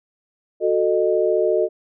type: tone cluster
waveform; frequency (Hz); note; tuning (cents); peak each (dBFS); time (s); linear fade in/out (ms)
sine; 368.1 / 442.2 / 615; F#4 / A4 / D#5; -9 / +9 / -20; -20; 0.6-1.69; 50
effects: none